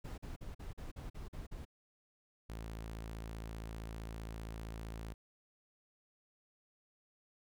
brown noise bursts, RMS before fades -45 dBFS, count 9, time 0.04-1.652 s, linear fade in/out 10 ms, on 140 ms, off 44 ms
sawtooth tone, 55.3 Hz, A1, 9 cents sharp, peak -39 dBFS, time 2.49-5.14 s, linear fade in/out 10 ms
effects none

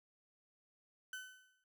35% pulse tone with exponential decay, 1514 Hz, F#6, 39 cents sharp, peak -40 dBFS, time 1.13-1.64 s, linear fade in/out 2 ms, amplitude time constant 110 ms, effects none

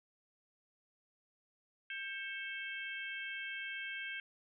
harmonic tone with a mistuned harmonic, 529 Hz, C5, 19 cents sharp, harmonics 3 / 4 / 5 / 6, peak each -43 / -45 / -47 / -49 dBFS, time 1.9-4.2 s, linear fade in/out 2 ms, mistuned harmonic 4, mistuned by +75 cents, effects none

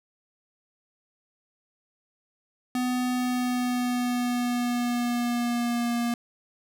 square tone with pitch glide, 250 to 237.2 Hz, B3 to A#3, +21 to +30 cents, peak -25 dBFS, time 2.75-6.14 s, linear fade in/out 2 ms, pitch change -91 cents, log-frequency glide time 3.16-5.94 s, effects none

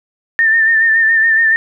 sine tone with vibrato, 1800 Hz, A6, 39 cents sharp, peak -8 dBFS, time 0.39-1.56 s, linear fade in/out 0 ms, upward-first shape sine, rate 7.1 Hz, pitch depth 40 cents each way, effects none

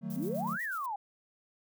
triangle chord, D# diminished, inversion none, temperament just, 155.56 / 186.68 / 224 Hz, D#3 / F#3 / A3, 0 / +16 / +31 cents, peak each -39 / -36 / -36 dBFS, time 0.01-0.58 s, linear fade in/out 50 ms
violet noise with tremolo, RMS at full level -48 dBFS, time 0.1-0.86 s, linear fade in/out 2 ms, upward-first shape square, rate 8.1 Hz, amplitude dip 60%
sine exponential two-way sweep, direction up then down, 233.1 to 1975.5 to 779 Hz, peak -33 dBFS, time 0.16-0.96 s, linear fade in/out 5 ms, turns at 0.62 s
effects none

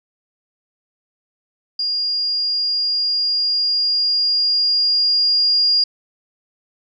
sine tone with level ramp, 4831 Hz, D8, 48 cents sharp, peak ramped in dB -18 to -12 dBFS, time 1.79-5.84 s, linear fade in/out 5 ms, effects none

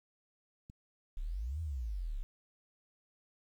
click, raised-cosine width 5 ms, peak -38 dBFS, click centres 0.699 s
sine exponential two-way sweep, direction up then down, 31 to 84.2 to 31 Hz, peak -35 dBFS, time 1.17-2.23 s, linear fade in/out 0 ms, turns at 1.61 s
effects 11-bit

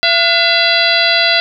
harmonic tone with a mistuned harmonic, 675 Hz, E5, 41 cents sharp, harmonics 1 / 2 / 3 / 4 / 5 / 6 / 7, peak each -17 / -17 / -17 / -17 / -17 / -17 / -17 dBFS, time 0.03-1.4 s, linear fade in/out 0 ms, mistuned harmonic 2, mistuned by +110 cents, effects none

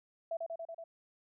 sine tone with echo, 663 Hz, E5, 10 cents sharp, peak -33 dBFS, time 0.31-0.37 s, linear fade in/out 5 ms, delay 94 ms, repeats 5, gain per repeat -2 dB, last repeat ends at 0.84 s, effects none

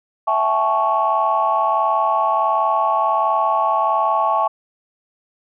sine chord, A dominant seventh, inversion second, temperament equal with one note detuned, 659.3 / 784 / 865.4 / 1108.7 Hz, E5 / G5 / A5 / C#6, 0 / 0 / -29 / 0 cents, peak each -21 / -23 / -19 / -18 dBFS, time 0.27-4.48 s, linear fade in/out 10 ms, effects tanh soft clip ceiling -6 dBFS

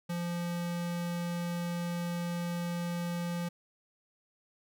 square tone, 173 Hz, F3, 16 cents flat, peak -33 dBFS, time 0.09-3.49 s, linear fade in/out 10 ms, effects none

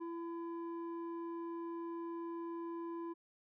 square tone with low-pass filter, 336.5 Hz, E4, 36 cents sharp, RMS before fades -43 dBFS, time 0-3.14 s, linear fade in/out 20 ms, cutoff 820 Hz, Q 2.9, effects none

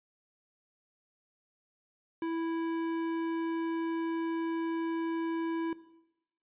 sine tone with tanh clipping, 329.6 Hz, E4, in tune, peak -33 dBFS, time 2.22-5.73 s, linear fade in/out 2 ms, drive 15 dB, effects noise-tail reverb RT60 0.9 s tail -17 dB re dry + resampled to 8000 Hz

